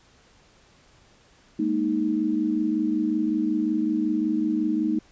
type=chord; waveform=sine; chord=Ab suspended second; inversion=none; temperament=equal; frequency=207.7 / 233.1 / 311.1 Hz; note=Ab3 / Bb3 / Eb4; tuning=0 / 0 / 0 cents; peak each=-29 / -27 / -23 dBFS; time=1.59-4.99 s; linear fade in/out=5 ms; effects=pink hiss -57 dBFS RMS until 5.11 s + resampled to 16000 Hz